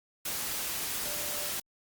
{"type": "tone in noise", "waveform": "sine", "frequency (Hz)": 589, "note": "D5", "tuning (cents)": 5, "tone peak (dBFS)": -44, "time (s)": [1.05, 1.5], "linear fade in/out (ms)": 5, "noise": "white", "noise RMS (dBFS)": -34, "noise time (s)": [0.25, 1.6], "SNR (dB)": -13, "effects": ["Opus 48 kbps"]}